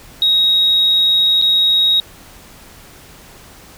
sine tone with dropouts, 3783 Hz, A#7, 25 cents sharp, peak -9 dBFS, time 0.22-2 s, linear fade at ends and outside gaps 1 ms, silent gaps 1.415-1.422 s, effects tanh soft clip ceiling -5 dBFS + pink hiss -41 dBFS RMS until 3.77 s

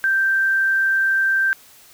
sine tone, 1568 Hz, G6, in tune, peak -15 dBFS, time 0.04-1.53 s, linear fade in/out 0 ms, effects white hiss -48 dBFS RMS until 1.93 s

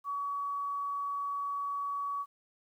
sine tone, 1132 Hz, C#6, 36 cents sharp, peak -32 dBFS, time 0.04-2.26 s, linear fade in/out 50 ms, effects 11-bit

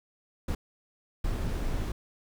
brown noise bursts at uneven times, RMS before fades -30 dBFS, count 2, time 0.48-0.55 / 1.24-1.92 s, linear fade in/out 5 ms, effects none

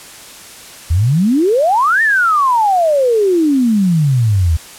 sine exponential two-way sweep, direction up then down, 76.1 to 1850 to 76.1 Hz, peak -9 dBFS, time 0.9-4.57 s, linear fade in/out 10 ms, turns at 2.02 s, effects white hiss -35 dBFS RMS until 4.78 s + low-pass 11000 Hz 12 dB/octave

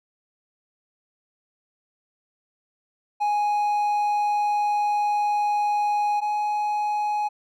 triangle tone pair in turn, 830.6 / 837.3 Hz, G#5 / G#5, 0 / +14 cents, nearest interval unison, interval 14 cents, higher second, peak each -18 / -20 dBFS, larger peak first, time 3.2-6.21 / 6.21-7.29 s, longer first, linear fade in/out 20 ms, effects none

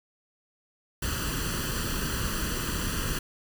pink noise with comb filter, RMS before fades -30 dBFS, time 1.02-3.19 s, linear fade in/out 5 ms, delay 0.67 ms, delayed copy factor +0.75, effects none

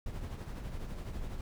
brown noise with tremolo, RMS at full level -37 dBFS, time 0.06-1.41 s, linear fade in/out 2 ms, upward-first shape triangle, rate 12 Hz, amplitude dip 55%, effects none

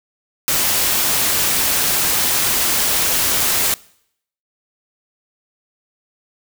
white noise, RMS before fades -17 dBFS, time 0.48-3.74 s, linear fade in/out 0 ms, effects noise-tail reverb RT60 0.7 s tail -23 dB re dry

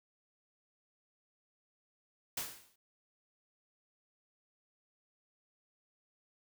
white noise with exponential decay, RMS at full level -35 dBFS, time 2.37-2.76 s, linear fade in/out 5 ms, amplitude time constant 84 ms, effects none

